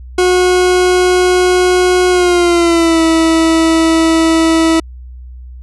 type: tone with pitch glide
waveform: 40% pulse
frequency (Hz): 363.3 to 325.5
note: F#4 to E4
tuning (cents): -32 to -22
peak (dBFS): -7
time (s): 0.18-4.8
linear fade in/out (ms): 5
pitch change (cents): -190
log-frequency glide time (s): 2.1-3.02
effects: added 62 Hz sine -28 dBFS peak until 5.62 s + resampled to 24000 Hz